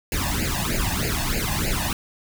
pink noise with flanger, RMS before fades -24 dBFS, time 0.12-1.93 s, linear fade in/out 2 ms, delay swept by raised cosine 0.42 to 1.15 ms, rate 3.2 Hz, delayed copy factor +1, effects none

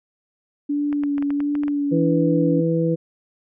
sine tone with vibrato, 287.8 Hz, D4, 35 cents flat, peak -19 dBFS, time 0.69-2.61 s, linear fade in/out 10 ms, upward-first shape sine, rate 1.4 Hz, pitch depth 21 cents each way
clicks, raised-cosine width 0.5 ms, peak -20 dBFS, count 9, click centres 0.928 / 1.036 / 1.181 / 1.225 / 1.305 / 1.404 / 1.553 / 1.635 / 1.681 s
harmonic tone, 164.81 Hz, E3, in tune, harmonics 1 / 2 / 3, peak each -20 / -23 / -22 dBFS, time 1.91-2.96 s, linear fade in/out 20 ms
effects none

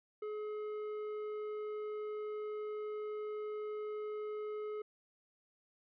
triangle tone with tanh clipping, 424.1 Hz, G#4, 36 cents sharp, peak -40 dBFS, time 0.22-4.82 s, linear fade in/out 5 ms, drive 13 dB, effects none

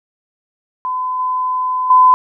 sine tone with level steps, 1014 Hz, B5, 45 cents sharp, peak -17 / -15 / -5 dBFS, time 0.85-2.14 s, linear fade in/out 0 ms, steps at 1.19 / 1.9 s, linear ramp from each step 5 ms, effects none

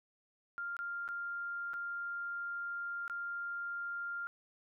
sine tone with dropouts, 1396.9 Hz, F6, in tune, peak -37 dBFS, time 0.58-4.27 s, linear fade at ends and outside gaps 0 ms, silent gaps 0.767-0.79 / 1.079-1.088 / 1.734-1.74 / 3.079-3.098 s, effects none

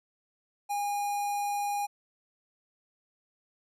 square tone with notch filter, 816 Hz, G#5, 31 cents flat, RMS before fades -31 dBFS, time 0.69-1.87 s, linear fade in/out 20 ms, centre 3300 Hz, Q 1, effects resampled to 32000 Hz

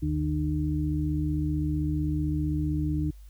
harmonic tone, 75.6 Hz, D#2, 49 cents flat, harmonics 1 / 2 / 4, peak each -29 / -29 / -29 dBFS, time 0.02-3.11 s, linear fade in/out 10 ms, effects added 50 Hz sine -44 dBFS peak until 3.29 s + white hiss -64 dBFS RMS until 3.29 s

